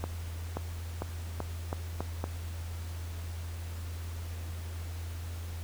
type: accelerating click train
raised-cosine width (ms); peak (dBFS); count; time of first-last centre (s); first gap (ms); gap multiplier
1; -19; 7; 0.04-2.241; 530; 0.85
effects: added 84 Hz sine -36 dBFS peak until 5.63 s + pink hiss -49 dBFS RMS until 5.63 s